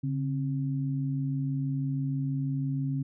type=tone pair together; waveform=sine; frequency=140.6 / 266.8 Hz; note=C#3 / C4; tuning=+25 / +34 cents; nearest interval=major seventh; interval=1109 cents; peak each=-28 / -33 dBFS; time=0.03-3.03 s; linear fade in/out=10 ms; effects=none